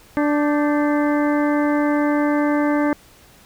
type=harmonic tone with a mistuned harmonic; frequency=293.7 Hz; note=D4; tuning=in tune; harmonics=1 / 2 / 3 / 4 / 5 / 6 / 7; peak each=-17 / -23 / -27 / -29 / -31 / -33 / -34 dBFS; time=0.17-2.93 s; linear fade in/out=0 ms; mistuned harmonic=5; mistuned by=+100 cents; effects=pink hiss -49 dBFS RMS until 3.45 s